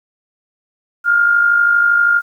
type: tone with amplitude modulation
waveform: sine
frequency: 1409 Hz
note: F6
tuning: 15 cents sharp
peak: -7 dBFS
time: 1.04-2.22 s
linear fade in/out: 50 ms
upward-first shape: sine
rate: 52.6 Hz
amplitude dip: 50%
effects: 8-bit